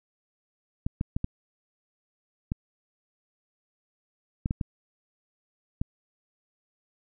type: clicks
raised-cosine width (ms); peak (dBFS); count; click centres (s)
5; -15; 9; 0.865 / 1.011 / 1.165 / 1.244 / 2.519 / 4.459 / 4.509 / 4.612 / 5.815
effects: none